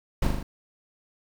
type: noise with echo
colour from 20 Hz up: brown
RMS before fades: -23 dBFS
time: 0.22-0.27 s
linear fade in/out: 5 ms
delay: 40 ms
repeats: 4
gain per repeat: -3 dB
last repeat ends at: 0.43 s
effects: none